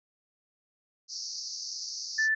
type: band-pass noise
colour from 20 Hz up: white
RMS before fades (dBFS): -38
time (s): 1.08-2.29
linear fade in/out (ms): 50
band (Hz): 4500 to 6100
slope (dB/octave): 96
type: tone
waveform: sine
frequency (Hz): 1760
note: A6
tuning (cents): 0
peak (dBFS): -23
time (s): 2.18-2.35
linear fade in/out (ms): 10
effects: none